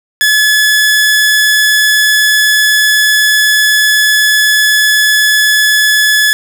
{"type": "tone", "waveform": "sawtooth", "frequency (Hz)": 1712, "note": "A6", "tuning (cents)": -48, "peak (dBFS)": -3, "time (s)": [0.21, 6.33], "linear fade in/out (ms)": 0, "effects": []}